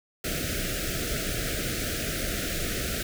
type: band-stop noise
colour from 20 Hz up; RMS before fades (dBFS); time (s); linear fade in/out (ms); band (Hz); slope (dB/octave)
pink; -30; 0.24-3.03; 5; 700 to 1300; 96
effects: none